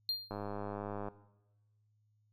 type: tone with exponential decay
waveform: triangle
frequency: 4200 Hz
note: C8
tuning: 6 cents sharp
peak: -28 dBFS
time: 0.09-0.39 s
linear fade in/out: 1 ms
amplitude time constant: 64 ms
type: click train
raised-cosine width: 1 ms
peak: -27 dBFS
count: 80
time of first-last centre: 0.31-1.085 s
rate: 102 Hz
effects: noise-tail reverb RT60 1.0 s tail -17 dB re dry + added 106 Hz sine -70 dBFS peak until 2.32 s